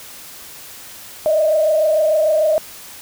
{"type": "tone with frequency modulation", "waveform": "sine", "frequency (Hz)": 622.3, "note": "D#5", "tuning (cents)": 0, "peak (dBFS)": -12, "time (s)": [1.26, 2.58], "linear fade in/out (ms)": 0, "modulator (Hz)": 26.7, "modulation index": 0.94, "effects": ["white hiss -37 dBFS RMS until 3.01 s"]}